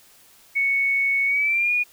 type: tone with pitch glide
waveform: sine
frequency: 2217 to 2446 Hz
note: C#7 to D#7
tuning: 0 to -30 cents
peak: -18 dBFS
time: 0.55-1.84 s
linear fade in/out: 20 ms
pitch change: +170 cents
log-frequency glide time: 1.26-1.73 s
effects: white hiss -53 dBFS RMS until 1.92 s